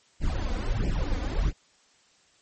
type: noise with flanger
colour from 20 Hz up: brown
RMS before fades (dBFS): -26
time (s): 0.2-1.53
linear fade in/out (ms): 50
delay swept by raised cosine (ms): 0.38 to 4.08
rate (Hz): 1.5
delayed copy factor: +1
effects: white hiss -62 dBFS RMS until 2.41 s + MP3 32 kbps